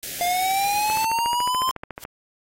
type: band-stop noise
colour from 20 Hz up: white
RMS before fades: -32 dBFS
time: 0.03-1.05 s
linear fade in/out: 0 ms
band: 700 to 1500 Hz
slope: 48 dB/octave
type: linear sweep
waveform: square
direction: up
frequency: 697 to 1046.5 Hz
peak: -21 dBFS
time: 0.21-1.71 s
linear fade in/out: 0 ms
type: click train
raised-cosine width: 0.5 ms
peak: -17 dBFS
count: 17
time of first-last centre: 0.9-2.051 s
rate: 13.9 Hz
type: noise with exponential growth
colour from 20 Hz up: white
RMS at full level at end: -33 dBFS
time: 1.96-2.04 s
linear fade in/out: 1 ms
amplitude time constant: 17 ms
effects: AAC 48 kbps